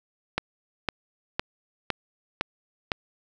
click train, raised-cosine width 0.3 ms, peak -8 dBFS, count 6, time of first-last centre 0.38-2.918 s, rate 1.97 Hz, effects none

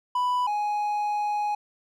triangle tone pair in turn, 991 / 833.3 Hz, B5 / G#5, +6 / +6 cents, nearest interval minor third, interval 300 cents, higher first, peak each -20 / -22 dBFS, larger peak first, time 0.15-0.47 / 0.47-1.55 s, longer second, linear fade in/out 5 ms, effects none

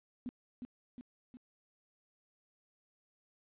sine tone with echo, 246.9 Hz, B3, in tune, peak -37 dBFS, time 0.26-0.29 s, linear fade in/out 0 ms, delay 360 ms, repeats 3, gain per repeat -4 dB, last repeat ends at 1.37 s, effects resampled to 8000 Hz + 12-bit

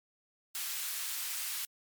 white high-pass noise, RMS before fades -37 dBFS, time 0.55-1.65 s, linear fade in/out 0 ms, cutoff 1400 Hz, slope 12 dB/octave, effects MP3 96 kbps

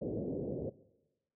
white low-pass noise, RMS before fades -37 dBFS, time 0.01-0.7 s, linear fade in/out 10 ms, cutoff 540 Hz, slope 48 dB/octave, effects noise-tail reverb RT60 1.0 s tail -19 dB re dry + high-pass 100 Hz 12 dB/octave

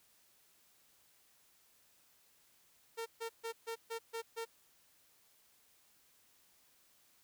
sawtooth tone bursts, 456.5 Hz, A#4, 36 cents flat, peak -35 dBFS, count 7, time 2.97-4.454 s, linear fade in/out 20 ms, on 92 ms, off 140 ms, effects white hiss -69 dBFS RMS until 7.23 s

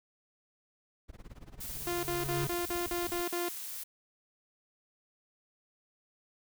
brown noise with tremolo, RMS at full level -44 dBFS, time 1.08-3.22 s, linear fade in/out 20 ms, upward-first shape sine, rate 18 Hz, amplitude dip 100%
square tone with exponential growth, 138.59 Hz, C#3, in tune, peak -32 dBFS, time 1.22-2.47 s, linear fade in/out 2 ms, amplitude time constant 270 ms
blue noise, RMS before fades -41 dBFS, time 1.6-3.84 s, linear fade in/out 10 ms
sawtooth tone bursts, 348.9 Hz, F4, 2 cents flat, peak -28 dBFS, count 8, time 1.87-3.486 s, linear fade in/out 2 ms, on 160 ms, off 48 ms
effects none

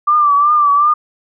sine tone with vibrato, 1174.7 Hz, D6, in tune, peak -8 dBFS, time 0.07-0.94 s, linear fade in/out 10 ms, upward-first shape triangle, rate 2.7 Hz, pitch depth 68 cents each way, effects none

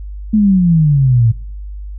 sine exponential sweep, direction down, 219.7 to 110 Hz, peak -7 dBFS, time 0.33-1.32 s, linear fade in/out 10 ms, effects noise-tail reverb RT60 0.5 s tail -23 dB re dry + added 50 Hz sine -24 dBFS peak until 1.98 s

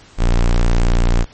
square tone, 29.38 Hz, A#0, 14 cents sharp, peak -11 dBFS, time 0.17-1.26 s, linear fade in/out 50 ms, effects pink hiss -45 dBFS RMS until 1.33 s + MP3 32 kbps

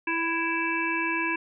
harmonic tone, 330.9 Hz, E4, 7 cents sharp, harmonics 1 / 3 / 5 / 7 / 8, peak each -31 / -31 / -31 / -31 / -31 dBFS, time 0.07-1.36 s, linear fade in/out 5 ms, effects none

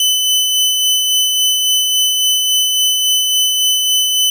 sawtooth tone with tremolo, 3016 Hz, F#7, 32 cents sharp, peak -7 dBFS, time 0-4.3 s, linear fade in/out 2 ms, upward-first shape sine, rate 3.6 Hz, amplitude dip 30%, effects none

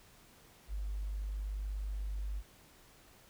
sine tone, 50.3 Hz, G1, 45 cents sharp, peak -35 dBFS, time 0.68-2.43 s, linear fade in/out 50 ms, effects pink hiss -61 dBFS RMS until 3.29 s

